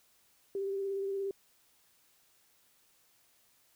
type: tone with vibrato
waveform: sine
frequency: 392.6 Hz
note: G4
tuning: 3 cents sharp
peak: -32 dBFS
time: 0.55-1.31 s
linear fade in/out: 2 ms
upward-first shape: sine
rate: 17 Hz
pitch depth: 21 cents each way
effects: white hiss -68 dBFS RMS until 3.75 s